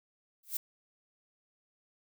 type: noise with exponential growth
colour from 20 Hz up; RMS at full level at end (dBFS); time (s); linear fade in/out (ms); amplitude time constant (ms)
violet; -28; 0.43-0.57; 5; 29
effects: none